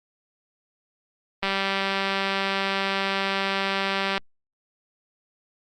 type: click train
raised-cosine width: 0.3 ms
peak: -9 dBFS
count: 537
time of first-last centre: 1.43-4.179 s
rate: 195 Hz
effects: Opus 32 kbps